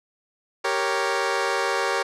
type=chord; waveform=15% pulse; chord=G diminished; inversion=none; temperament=equal; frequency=392 / 466.2 / 554.4 Hz; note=G4 / Bb4 / Db5; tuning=0 / 0 / 0 cents; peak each=-20 dBFS; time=0.64-2.03 s; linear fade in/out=10 ms; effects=low-pass 7000 Hz 12 dB/octave